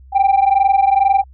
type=tone pair together; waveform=sine; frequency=774.8 / 797 Hz; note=G5 / G5; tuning=-20 / +28 cents; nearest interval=unison; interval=48 cents; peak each=-11 dBFS; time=0.12-1.24 s; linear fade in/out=50 ms; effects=tanh soft clip ceiling -7 dBFS + added 65 Hz sine -39 dBFS peak until 1.33 s